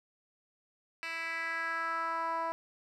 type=tone with band-pass filter sweep; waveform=10% pulse; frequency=329.6 Hz; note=E4; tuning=in tune; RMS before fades=-35 dBFS; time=1.03-2.52 s; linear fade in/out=0 ms; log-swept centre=2700 to 860 Hz; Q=2.9; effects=none